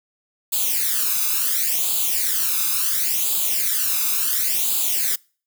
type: noise with flanger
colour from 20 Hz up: blue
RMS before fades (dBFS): -21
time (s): 0.52-5.16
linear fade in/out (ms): 10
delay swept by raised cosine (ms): 0.26 to 0.81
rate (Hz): 0.71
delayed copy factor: +0.8
effects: noise-tail reverb RT60 0.4 s tail -26 dB re dry